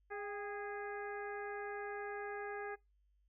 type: harmonic tone with a mistuned harmonic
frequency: 412.1 Hz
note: G#4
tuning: 13 cents flat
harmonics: 1 / 2 / 3 / 4 / 5 / 6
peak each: -44 / -47 / -52 / -48 / -53 / -61 dBFS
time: 0.1-2.76 s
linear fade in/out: 20 ms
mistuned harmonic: 2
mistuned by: -52 cents
effects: noise-tail reverb RT60 0.2 s tail -23 dB re dry + added 50 Hz sine -70 dBFS peak until 3.28 s